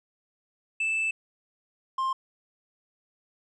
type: tone pair in turn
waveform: triangle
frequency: 2637 / 1056.5 Hz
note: E7 / C6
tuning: 0 / +16 cents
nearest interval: octave + major third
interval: 1584 cents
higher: first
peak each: -23 dBFS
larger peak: neither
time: 0.8-1.11 / 1.98-2.13 s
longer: first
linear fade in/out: 5 ms
effects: resampled to 24000 Hz